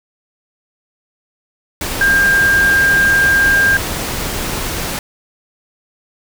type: tone in noise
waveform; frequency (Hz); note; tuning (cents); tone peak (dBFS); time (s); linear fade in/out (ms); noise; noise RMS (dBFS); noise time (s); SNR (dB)
sine; 1600; G6; +35; -9; 2.01-3.77; 2; pink; -21; 1.81-4.99; +9
effects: none